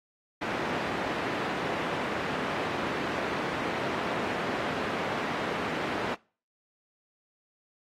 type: band-pass noise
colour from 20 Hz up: pink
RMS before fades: -32 dBFS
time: 0.41-6.15 s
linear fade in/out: 10 ms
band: 230 to 2100 Hz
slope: 12 dB/octave
effects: noise-tail reverb RT60 0.4 s tail -24 dB re dry + AAC 48 kbps